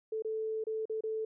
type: tone with dropouts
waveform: sine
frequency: 439.1 Hz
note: A4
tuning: 4 cents flat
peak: -32 dBFS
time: 0.12-1.25 s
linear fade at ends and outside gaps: 5 ms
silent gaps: 0.223-0.247 / 0.64-0.668 / 0.855-0.896 / 1.008-1.036 s
effects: none